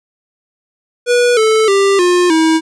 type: tone with pitch steps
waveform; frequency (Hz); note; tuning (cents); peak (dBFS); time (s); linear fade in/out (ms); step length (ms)
square; 486.2 / 438.2 / 394.9 / 355.9 / 320.8; B4 / A4 / G4 / F4 / E4; -27 / -7 / +13 / +33 / -47; -9; 1.06-2.61; 50; 310
effects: resampled to 22050 Hz